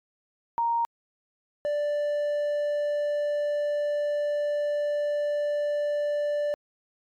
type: tone pair in turn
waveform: sine / triangle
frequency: 932.3 / 587.3 Hz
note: A#5 / D5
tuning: 0 / 0 cents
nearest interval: minor sixth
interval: 800 cents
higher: first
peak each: -22 dBFS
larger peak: neither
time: 0.58-0.85 / 1.65-6.54 s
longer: second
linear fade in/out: 0 ms
effects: MP3 96 kbps